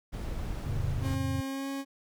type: noise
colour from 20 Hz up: brown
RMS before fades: -35 dBFS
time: 0.12-1.16 s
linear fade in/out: 20 ms
type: chord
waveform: sine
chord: F augmented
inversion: none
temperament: just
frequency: 87.31 / 109.13 / 136.42 Hz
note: F2 / A2 / C#3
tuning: 0 / -14 / -27 cents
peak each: -33 / -34 / -35 dBFS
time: 0.66-1.41 s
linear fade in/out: 0 ms
type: tone with pitch glide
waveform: 40% pulse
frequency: 268.3 to 274.1 Hz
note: C4 to C#4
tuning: +44 to -19 cents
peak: -32 dBFS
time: 1.01-1.85 s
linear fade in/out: 50 ms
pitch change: +37 cents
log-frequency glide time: 1.43-1.69 s
effects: none